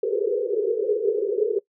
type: band-pass noise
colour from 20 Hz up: pink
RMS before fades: -23 dBFS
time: 0.03-1.59 s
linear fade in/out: 5 ms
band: 390 to 480 Hz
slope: 96 dB/octave
effects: noise-tail reverb RT60 0.1 s tail -20 dB re dry